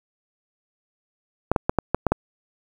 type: clicks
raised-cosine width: 1 ms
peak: -4 dBFS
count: 7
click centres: 1.516 / 1.562 / 1.695 / 1.787 / 1.946 / 2.067 / 2.12 s
effects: 7-bit